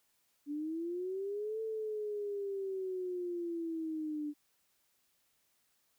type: linear two-way sweep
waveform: sine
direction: up then down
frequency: 285.2 to 445.3 to 292.7 Hz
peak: -35 dBFS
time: 0.46-4.34 s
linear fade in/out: 50 ms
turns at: 1.61 s
effects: white hiss -75 dBFS RMS until 5.98 s